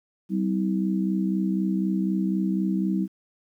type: harmonic tone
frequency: 64 Hz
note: C2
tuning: 38 cents flat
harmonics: 3 / 4 / 5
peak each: -23 / -32 / -28 dBFS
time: 0.29-3.08 s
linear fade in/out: 50 ms
effects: 10-bit